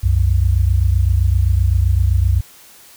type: tone pair together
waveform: sine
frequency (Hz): 64.75 / 92.5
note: C2 / F#2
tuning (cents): -17 / 0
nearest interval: tritone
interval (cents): 617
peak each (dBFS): -14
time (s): 0.03-2.41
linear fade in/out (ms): 10
effects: white hiss -44 dBFS RMS until 2.96 s